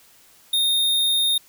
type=tone; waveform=square; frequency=3683 Hz; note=A#7; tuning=22 cents flat; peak=-18 dBFS; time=0.53-1.38 s; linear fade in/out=5 ms; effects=white hiss -53 dBFS RMS until 1.48 s